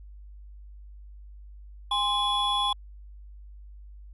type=tone cluster; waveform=triangle; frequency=818 / 1046 / 3394 Hz; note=G#5 / C6 / G#7; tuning=-26 / -1 / +37 cents; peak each=-28 / -26 / -25 dBFS; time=1.91-2.73 s; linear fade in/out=5 ms; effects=added 50 Hz sine -43 dBFS peak until 4.13 s + resampled to 32000 Hz